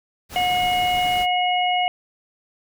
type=noise; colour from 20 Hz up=pink; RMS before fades=-34 dBFS; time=0.29-1.27 s; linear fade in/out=50 ms
type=harmonic tone; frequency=724 Hz; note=F#5; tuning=38 cents flat; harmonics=1 / 3 / 4; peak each=-19 / -26 / -25 dBFS; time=0.36-1.88 s; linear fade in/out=0 ms
effects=none